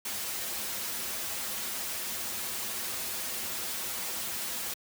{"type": "noise with comb filter", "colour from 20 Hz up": "white", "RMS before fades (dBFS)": -35, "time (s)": [0.05, 4.74], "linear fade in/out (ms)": 5, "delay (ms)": 6.8, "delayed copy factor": -0.85, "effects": ["high-pass 80 Hz 12 dB/octave"]}